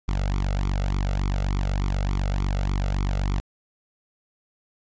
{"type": "tone with flanger", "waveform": "sawtooth", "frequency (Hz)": 48, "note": "G1", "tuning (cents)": -36, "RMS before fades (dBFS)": -24, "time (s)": [0.08, 3.4], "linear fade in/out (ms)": 0, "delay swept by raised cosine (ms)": [0.87, 1.49], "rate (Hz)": 3.4, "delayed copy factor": 0.95, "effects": ["resampled to 16000 Hz"]}